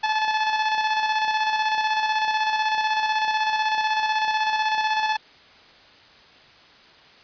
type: tone with tremolo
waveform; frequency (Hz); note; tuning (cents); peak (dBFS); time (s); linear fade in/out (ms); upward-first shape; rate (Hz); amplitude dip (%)
sawtooth; 866; A5; -28; -15; 0.03-5.17; 10; square; 16; 40
effects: white hiss -50 dBFS RMS until 7.23 s + resampled to 11025 Hz